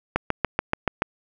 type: click train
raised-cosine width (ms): 0.5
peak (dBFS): -5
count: 7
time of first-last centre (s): 0.16-1.021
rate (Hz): 6.97
effects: none